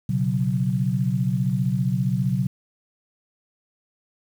sine chord, B suspended second, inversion none, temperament equal, 123.47 / 138.59 / 185 Hz, B2 / C#3 / F#3, 0 / 0 / 0 cents, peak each -24 dBFS, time 0.09-2.47 s, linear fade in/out 5 ms, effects 8-bit

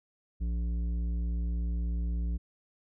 triangle tone with tanh clipping, 58.27 Hz, A#1, in tune, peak -30 dBFS, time 0.4-2.38 s, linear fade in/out 20 ms, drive 14 dB, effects none

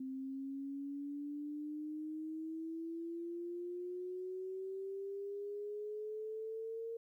sine exponential sweep, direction up, 261.6 to 460.4 Hz, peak -40 dBFS, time 0-6.97 s, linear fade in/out 5 ms, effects 13-bit

